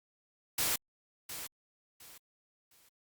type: noise with echo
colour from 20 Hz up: white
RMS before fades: -31 dBFS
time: 0.58-0.76 s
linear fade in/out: 5 ms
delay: 710 ms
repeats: 3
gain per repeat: -11 dB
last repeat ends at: 2.89 s
effects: Opus 48 kbps